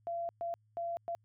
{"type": "tone bursts at uneven times", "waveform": "sine", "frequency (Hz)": 682, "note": "F5", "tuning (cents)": -41, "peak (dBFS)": -34, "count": 4, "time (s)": [[0.07, 0.29], [0.41, 0.54], [0.77, 0.97], [1.08, 1.15]], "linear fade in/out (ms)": 0, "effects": ["added 107 Hz sine -67 dBFS peak until 1.24 s"]}